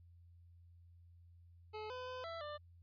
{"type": "tone with pitch steps", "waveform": "25% pulse", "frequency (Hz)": [429.5, 505, 508, 664, 594], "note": ["A4", "B4", "B4", "E5", "D5"], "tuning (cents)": [-42, 39, 49, 12, 20], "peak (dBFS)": -40, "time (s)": [1.73, 2.58], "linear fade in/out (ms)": 20, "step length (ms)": 170, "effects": ["added 86 Hz sine -59 dBFS peak until 2.82 s", "resampled to 11025 Hz"]}